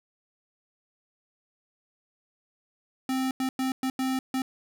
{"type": "tone bursts at uneven times", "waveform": "square", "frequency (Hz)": 261.6, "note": "C4", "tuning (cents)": 0, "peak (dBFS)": -26, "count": 6, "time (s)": [[3.09, 3.31], [3.4, 3.49], [3.59, 3.72], [3.83, 3.9], [3.99, 4.19], [4.34, 4.42]], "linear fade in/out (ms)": 2, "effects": []}